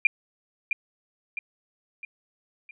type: tone with echo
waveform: sine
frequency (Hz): 2395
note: D7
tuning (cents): +33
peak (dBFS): -14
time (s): 0.05-0.07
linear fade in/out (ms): 2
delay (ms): 660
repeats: 4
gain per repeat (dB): -7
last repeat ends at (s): 2.71
effects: none